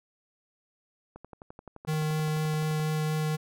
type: click train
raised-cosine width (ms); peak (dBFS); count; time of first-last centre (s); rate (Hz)
1; -30; 20; 1.16-2.798; 11.6
type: tone with vibrato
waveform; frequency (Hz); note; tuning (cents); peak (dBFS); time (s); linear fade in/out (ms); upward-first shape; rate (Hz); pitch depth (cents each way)
square; 154.8; D#3; -9; -27; 1.87-3.37; 20; triangle; 4.1; 9
effects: none